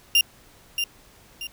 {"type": "tone with echo", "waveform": "35% pulse", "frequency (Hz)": 2795, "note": "F7", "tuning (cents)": 1, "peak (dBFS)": -13, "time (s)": [0.15, 0.21], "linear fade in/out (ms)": 2, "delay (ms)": 630, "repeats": 2, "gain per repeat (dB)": -8, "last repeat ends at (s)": 1.47, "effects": ["pink hiss -53 dBFS RMS until 1.52 s"]}